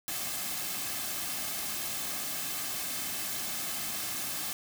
white noise with comb filter, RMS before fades -35 dBFS, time 0.08-4.53 s, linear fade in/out 0 ms, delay 2.1 ms, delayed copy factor -0.55, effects none

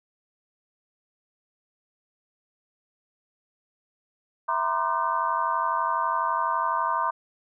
sine tone cluster, 662 / 945 / 1037 / 1195 / 1528 Hz, E5 / A#5 / C6 / D6 / G6, +7 / +23 / -16 / +30 / -45 cents, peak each -34 / -27 / -27 / -29 / -35 dBFS, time 4.48-7.11 s, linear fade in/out 10 ms, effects none

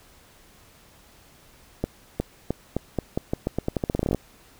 accelerating click train, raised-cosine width 2 ms, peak -10 dBFS, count 21, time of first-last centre 1.84-4.147 s, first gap 360 ms, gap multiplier 0.85, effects pink hiss -54 dBFS RMS until 4.59 s

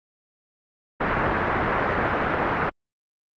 white low-pass noise, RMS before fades -23 dBFS, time 1-2.7 s, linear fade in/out 10 ms, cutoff 1700 Hz, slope 24 dB/octave, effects Opus 24 kbps

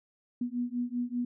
sine beating tone pair, 241.1 / 246.2 Hz, B3 / B3, -41 / -5 cents, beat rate 5.1 Hz, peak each -33 / -33 dBFS, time 0.41-1.25 s, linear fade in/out 5 ms, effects none

